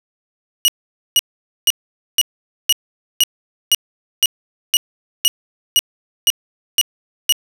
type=tone bursts; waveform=sawtooth; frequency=2900 Hz; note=F#7; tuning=35 cents flat; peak=-6 dBFS; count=14; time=0.65-7.324 s; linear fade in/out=0 ms; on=31 ms; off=480 ms; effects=none